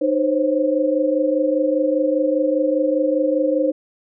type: tone cluster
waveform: sine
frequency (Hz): 305.7 / 515 / 540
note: D#4 / C5 / C#5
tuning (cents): -30 / -28 / -45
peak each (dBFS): -20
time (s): 0.01-3.72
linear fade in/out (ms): 10
effects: none